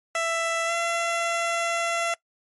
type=tone with pitch glide; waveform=15% pulse; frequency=664 to 677.6 Hz; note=E5 to E5; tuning=+12 to +48 cents; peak=-17 dBFS; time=0.15-2.14 s; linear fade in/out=2 ms; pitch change=+36 cents; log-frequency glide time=0.66-0.72 s; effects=noise-tail reverb RT60 0.1 s tail -21 dB re dry + MP3 48 kbps